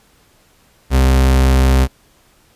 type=tone; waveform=40% pulse; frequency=65.41 Hz; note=C2; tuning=in tune; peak=-8 dBFS; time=0.9-1.88 s; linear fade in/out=50 ms; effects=pink hiss -53 dBFS RMS until 2.55 s + resampled to 32000 Hz